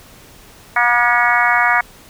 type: harmonic tone with a mistuned harmonic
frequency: 240.3 Hz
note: B3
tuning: 47 cents flat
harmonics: 3 / 4 / 5 / 6 / 7 / 8 / 9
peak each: -19 / -19 / -19 / -19 / -19 / -19 / -19 dBFS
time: 0.76-1.81 s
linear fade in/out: 5 ms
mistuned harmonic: 9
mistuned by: +36 cents
effects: pink hiss -43 dBFS RMS until 2.09 s